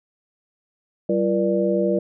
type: tone cluster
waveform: sine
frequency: 192.1 / 343.3 / 478.3 / 590 Hz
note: G3 / F4 / A#4 / D5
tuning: -35 / -30 / +44 / +8 cents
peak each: -23 dBFS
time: 1.09-1.99 s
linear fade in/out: 5 ms
effects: none